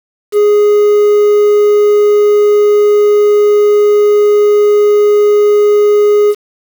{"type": "tone with quantisation", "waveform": "triangle", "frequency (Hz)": 415.3, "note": "G#4", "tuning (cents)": 0, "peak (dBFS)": -3, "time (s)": [0.32, 6.35], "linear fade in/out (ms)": 50, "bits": 5, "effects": []}